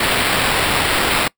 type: noise with sample-and-hold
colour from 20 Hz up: blue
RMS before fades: -17 dBFS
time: 0-1.28 s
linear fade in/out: 5 ms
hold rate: 6300 Hz
effects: noise-tail reverb RT60 0.1 s tail -23 dB re dry